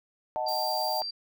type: chord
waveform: sine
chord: D# diminished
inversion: none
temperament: equal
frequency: 622.3 / 740 / 880 Hz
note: D#5 / F#5 / A5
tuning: 0 / 0 / 0 cents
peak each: -32 dBFS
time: 0.36-1.02 s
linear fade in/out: 0 ms
type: tone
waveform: sine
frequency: 4703 Hz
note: D8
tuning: 2 cents sharp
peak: -32 dBFS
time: 0.46-1.11 s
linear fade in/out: 10 ms
type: noise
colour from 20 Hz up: violet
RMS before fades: -40 dBFS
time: 0.48-1.01 s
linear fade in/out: 5 ms
effects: none